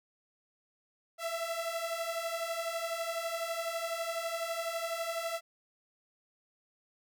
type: beating tone pair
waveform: sawtooth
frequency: 659.3 / 671.3 Hz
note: E5 / E5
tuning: 0 / +31 cents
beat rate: 12 Hz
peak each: -34 / -32 dBFS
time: 1.18-5.41 s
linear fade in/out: 50 ms
effects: none